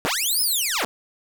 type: linear two-way sweep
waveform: 10% pulse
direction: up then down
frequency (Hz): 99.1 to 5290 to 154.2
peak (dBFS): -13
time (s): 0.05-0.85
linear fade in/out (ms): 0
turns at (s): 0.41
effects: 7-bit